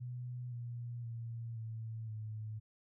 sine tone with pitch steps, 123.47 / 119.54 / 115.74 / 112.05 / 108.48 Hz, B2 / A#2 / A#2 / A2 / A2, 0 / +44 / -12 / +32 / -24 cents, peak -40 dBFS, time 0-2.6 s, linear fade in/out 20 ms, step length 520 ms, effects none

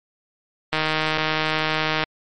click train, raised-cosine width 0.3 ms, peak -5 dBFS, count 205, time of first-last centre 0.73-2.038 s, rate 156 Hz, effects MP3 48 kbps

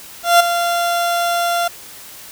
30% pulse tone with ADSR envelope, 691 Hz, F5, 19 cents flat, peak -3 dBFS, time 0.23-1.68 s, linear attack 170 ms, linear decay 10 ms, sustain -10 dB, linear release 6 ms, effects white hiss -37 dBFS RMS until 2.31 s

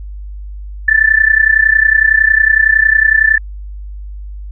sine tone with amplitude modulation, 1760 Hz, A6, in tune, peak -3 dBFS, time 0.88-3.38 s, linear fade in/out 5 ms, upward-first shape sine, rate 30.9 Hz, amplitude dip 85%, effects added 50 Hz sine -24 dBFS peak until 4.51 s

